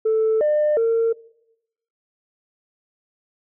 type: tone with pitch steps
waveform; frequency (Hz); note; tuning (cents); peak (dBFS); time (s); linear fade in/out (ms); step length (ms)
sine; 440.4 / 601 / 456.4; A4 / D5 / A#4; +2 / +40 / -37; -14; 0.05-1.13; 10; 360
effects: noise-tail reverb RT60 0.9 s tail -23 dB re dry + tanh soft clip ceiling -13 dBFS